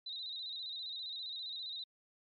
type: tone with vibrato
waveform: sine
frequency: 3872 Hz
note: B7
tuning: 35 cents flat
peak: -40 dBFS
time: 0.06-1.84 s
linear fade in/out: 5 ms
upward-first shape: square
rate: 15 Hz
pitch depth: 56 cents each way
effects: MP3 32 kbps